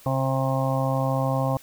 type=harmonic tone; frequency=133.2 Hz; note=C3; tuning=31 cents sharp; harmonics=1 / 2 / 4 / 5 / 6 / 7 / 8; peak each=-24 / -30 / -28 / -31 / -31 / -35 / -32 dBFS; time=0.06-1.57 s; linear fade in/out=2 ms; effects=white hiss -50 dBFS RMS until 1.62 s